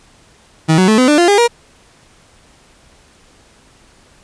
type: tone with pitch steps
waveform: 30% pulse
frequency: 159.2 / 186.07 / 217.5 / 254.2 / 297.1 / 347.2 / 405.8 / 474.3 Hz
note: D#3 / F#3 / A3 / C4 / D4 / F4 / G#4 / A#4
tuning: +40 / +10 / -20 / -50 / +20 / -10 / -40 / +30 cents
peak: -5 dBFS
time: 0.68-1.48 s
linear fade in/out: 20 ms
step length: 100 ms
effects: pink hiss -48 dBFS RMS until 4.23 s + resampled to 22050 Hz